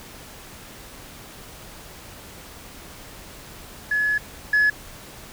sine tone pair in turn, 1700 / 1700 Hz, G#6 / G#6, +40 / +40 cents, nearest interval unison, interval 0 cents, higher neither, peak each -18 / -13 dBFS, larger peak second, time 3.91-4.18 / 4.53-4.7 s, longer first, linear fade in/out 5 ms, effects tanh soft clip ceiling -13 dBFS + pink hiss -42 dBFS RMS until 5.32 s

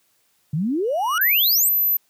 sine exponential sweep, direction up, 139.6 to 8760 Hz, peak -19 dBFS, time 0.53-1.69 s, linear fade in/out 5 ms
sawtooth tone with exponential growth, 2900 Hz, F#7, 35 cents flat, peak -19 dBFS, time 0.84-1.18 s, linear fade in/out 1 ms, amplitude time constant 73 ms
sine tone, 12050 Hz, F#9, 30 cents sharp, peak -16 dBFS, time 1.21-1.97 s, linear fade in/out 5 ms
effects white hiss -64 dBFS RMS until 2.09 s + high-pass 80 Hz 12 dB/octave

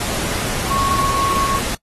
sine tone in noise, 1100 Hz, C#6, 14 cents flat, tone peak -17 dBFS, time 0.7-1.59 s, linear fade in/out 5 ms, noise pink, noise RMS -23 dBFS, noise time 0-1.75 s, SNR +3 dB, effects noise-tail reverb RT60 0.1 s tail -23 dB re dry + AAC 32 kbps

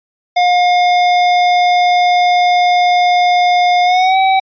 square tone with pitch glide, 714 to 765.2 Hz, F5 to G5, +38 to -42 cents, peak -9 dBFS, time 0.36-4.4 s, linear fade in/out 10 ms, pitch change +120 cents, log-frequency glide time 3.84-4.17 s, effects resampled to 11025 Hz

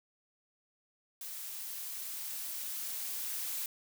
blue noise with level ramp, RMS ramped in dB -43 to -37 dBFS, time 1.21-3.66 s, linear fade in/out 2 ms, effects none

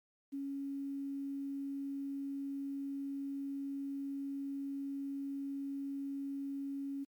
sine tone with quantisation, 277.2 Hz, C#4, in tune, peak -37 dBFS, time 0.32-7.05 s, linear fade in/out 20 ms, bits 11, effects MP3 96 kbps

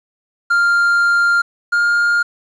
triangle tone pair in turn, 1396.9 / 1411.5 Hz, F6 / F6, 0 / +18 cents, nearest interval unison, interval 18 cents, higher second, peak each -9 / -10 dBFS, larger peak first, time 0.5-1.42 / 1.72-2.23 s, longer first, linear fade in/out 10 ms, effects resampled to 22050 Hz + 8-bit

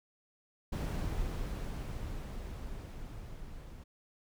brown noise with level ramp, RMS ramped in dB -33 to -48 dBFS, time 0.72-3.84 s, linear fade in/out 10 ms, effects none

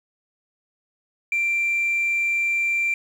sine tone, 2359 Hz, D7, 7 cents sharp, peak -18 dBFS, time 1.32-2.94 s, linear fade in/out 2 ms, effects tanh soft clip ceiling -16 dBFS + 8-bit

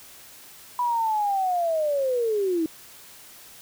sine linear sweep, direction down, 987.8 to 311.1 Hz, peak -21 dBFS, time 0.79-2.66 s, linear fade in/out 2 ms, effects white hiss -47 dBFS RMS until 3.61 s

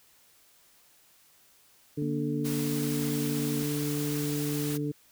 harmonic tone, 146.83 Hz, D3, in tune, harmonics 1 / 2 / 3, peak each -32 / -31 / -36 dBFS, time 1.97-4.92 s, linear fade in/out 10 ms
sine tone, 237 Hz, A#3, 29 cents sharp, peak -33 dBFS, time 2.02-3.63 s, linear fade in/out 0 ms
white noise, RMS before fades -38 dBFS, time 2.44-4.78 s, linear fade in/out 20 ms
effects white hiss -61 dBFS RMS until 5.11 s

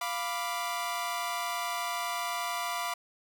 sawtooth chord, B diminished, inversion second, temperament equal, 698.5 / 987.8 / 1174.7 Hz, F5 / B5 / D6, 0 / 0 / 0 cents, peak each -32 dBFS, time 0.01-2.94 s, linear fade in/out 5 ms, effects none

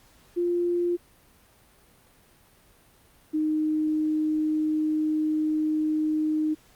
sine tone pair in turn, 349.2 / 309 Hz, F4 / D#4, 0 / -12 cents, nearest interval major second, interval 212 cents, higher first, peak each -22 / -22 dBFS, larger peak neither, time 0.36-0.97 / 3.33-6.55 s, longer second, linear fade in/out 20 ms, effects pink hiss -58 dBFS RMS until 6.75 s + Opus 48 kbps

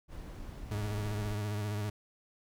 brown noise, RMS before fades -43 dBFS, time 0.08-1.36 s, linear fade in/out 50 ms
40% pulse tone with vibrato, 104.3 Hz, G#2, 8 cents sharp, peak -32 dBFS, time 0.71-1.9 s, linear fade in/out 5 ms, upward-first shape sine, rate 15 Hz, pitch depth 48 cents each way
effects none

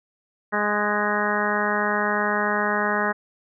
harmonic tone with a mistuned harmonic, 207.7 Hz, G#3, in tune, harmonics 1 / 2 / 3 / 4 / 5 / 6 / 7 / 8 / 9, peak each -29 / -29 / -29 / -29 / -29 / -29 / -29 / -29 / -29 dBFS, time 0.52-3.13 s, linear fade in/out 20 ms, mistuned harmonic 7, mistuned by +31 cents, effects none

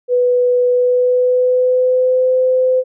sine tone with pitch glide, 493.9 to 512.2 Hz, B4 to C5, 0 to -37 cents, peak -10 dBFS, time 0.08-2.84 s, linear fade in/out 50 ms, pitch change +63 cents, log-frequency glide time 0.69-2.34 s, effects none

